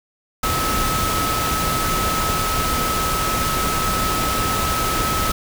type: tone in noise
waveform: sine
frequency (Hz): 1293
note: E6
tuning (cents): -34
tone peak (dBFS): -22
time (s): 0.43-5.32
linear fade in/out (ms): 5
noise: pink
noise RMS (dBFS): -22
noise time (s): 0.43-5.32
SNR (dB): -3
effects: none